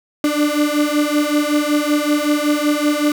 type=beating tone pair; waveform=35% pulse; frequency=293.7 / 299 Hz; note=D4 / D4; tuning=0 / +31 cents; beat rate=5.3 Hz; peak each=-16 dBFS; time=0.24-3.12 s; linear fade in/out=2 ms; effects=none